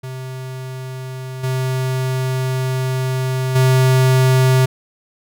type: tone with level steps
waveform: square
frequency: 130 Hz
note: C3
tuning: 11 cents flat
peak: -27 / -18 / -11 dBFS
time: 0.03-4.66 s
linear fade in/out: 10 ms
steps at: 1.43 / 3.55 s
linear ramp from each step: 10 ms
effects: none